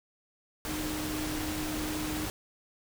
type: tone in noise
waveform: sine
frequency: 306.8 Hz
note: D#4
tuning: 24 cents flat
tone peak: -34 dBFS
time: 0.68-2.25 s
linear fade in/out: 0 ms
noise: pink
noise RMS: -36 dBFS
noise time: 0.65-2.3 s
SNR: -1 dB
effects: none